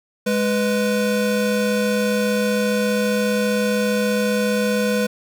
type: tone pair together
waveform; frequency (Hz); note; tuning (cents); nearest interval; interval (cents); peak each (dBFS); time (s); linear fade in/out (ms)
square; 207.7 / 496.3; G#3 / B4; 0 / +8; octave + minor third; 1508; -21; 0.26-5.07; 10
effects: none